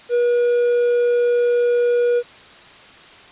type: tone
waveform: triangle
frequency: 481.9 Hz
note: B4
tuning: 43 cents flat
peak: -12 dBFS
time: 0.09-2.23 s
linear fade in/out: 50 ms
effects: white hiss -43 dBFS RMS until 3.31 s + resampled to 8000 Hz